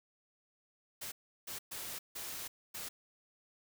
white noise bursts at uneven times, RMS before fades -43 dBFS, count 5, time 1.01-1.12 / 1.47-1.59 / 1.71-1.99 / 2.15-2.48 / 2.74-2.89 s, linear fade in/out 10 ms, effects none

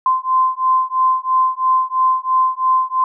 sine beating tone pair, 1035 / 1038 Hz, C6 / C6, -19 / -14 cents, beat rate 3 Hz, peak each -16 dBFS, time 0.06-3.04 s, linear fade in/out 2 ms, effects none

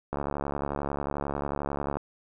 click train, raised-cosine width 1 ms, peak -16 dBFS, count 132, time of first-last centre 0.13-1.97 s, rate 71.2 Hz, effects none

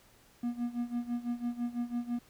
triangle tone with tremolo, 239.8 Hz, A#3, 49 cents sharp, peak -27 dBFS, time 0.43-2.19 s, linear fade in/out 5 ms, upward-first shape sine, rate 6 Hz, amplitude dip 85%, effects pink hiss -62 dBFS RMS until 2.29 s

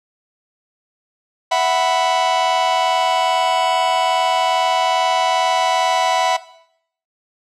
45% pulse chord, E suspended second, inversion none, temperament just, 659.3 / 741.7 / 988.9 Hz, E5 / F#5 / B5, 0 / +4 / +2 cents, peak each -19 / -18 / -19 dBFS, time 1.51-6.37 s, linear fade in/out 10 ms, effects noise-tail reverb RT60 0.7 s tail -17 dB re dry + low-pass 6000 Hz 12 dB/octave

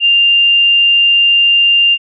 sine tone, 2794 Hz, F7, in tune, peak -6 dBFS, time 0-1.98 s, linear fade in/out 50 ms, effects none

